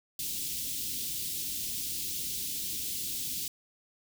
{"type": "band-stop noise", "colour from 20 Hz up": "white", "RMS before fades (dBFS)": -35, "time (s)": [0.19, 3.48], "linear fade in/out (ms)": 2, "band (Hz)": [330, 3000], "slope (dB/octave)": 24, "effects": []}